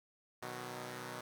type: chord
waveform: 5% pulse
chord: B major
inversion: none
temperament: equal with one note detuned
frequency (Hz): 123.47 / 153.69 / 185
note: B2 / D#3 / F#3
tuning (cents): 0 / -21 / 0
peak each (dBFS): -34 / -38 / -38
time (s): 0.42-1.21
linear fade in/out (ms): 5
effects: none